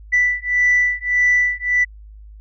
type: beating tone pair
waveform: sine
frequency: 1975.5 / 1977.2 Hz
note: B6 / B6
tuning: 0 / +1 cents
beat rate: 1.7 Hz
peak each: -16 dBFS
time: 0.12-1.85 s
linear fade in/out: 20 ms
effects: tanh soft clip ceiling -8 dBFS + added 52 Hz sine -37 dBFS peak until 2.4 s